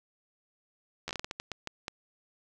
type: slowing click train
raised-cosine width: 0.2 ms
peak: -18 dBFS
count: 12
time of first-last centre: 1.08-1.881 s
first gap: 12 ms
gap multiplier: 1.33
effects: none